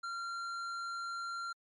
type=tone with hard clipping; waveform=sine; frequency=1378 Hz; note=F6; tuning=24 cents flat; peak=-39 dBFS; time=0.03-1.53 s; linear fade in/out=10 ms; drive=9 dB; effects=MP3 48 kbps